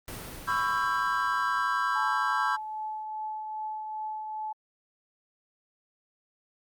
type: noise with exponential decay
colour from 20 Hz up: pink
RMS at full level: -38 dBFS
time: 0.08-3.03 s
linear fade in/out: 0 ms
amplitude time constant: 640 ms
type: chord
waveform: triangle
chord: C# half-diminished seventh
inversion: third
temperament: just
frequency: 997.9 / 1108.7 / 1330.5 / 1596.6 Hz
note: B5 / C#6 / E6 / G6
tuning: +18 / 0 / +16 / +31 cents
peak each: -29 dBFS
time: 0.47-2.57 s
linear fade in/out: 20 ms
type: tone with tremolo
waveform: sine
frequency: 863 Hz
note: A5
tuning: 34 cents flat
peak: -31 dBFS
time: 1.95-4.53 s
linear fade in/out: 10 ms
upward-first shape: triangle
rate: 2.5 Hz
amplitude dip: 35%
effects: Opus 32 kbps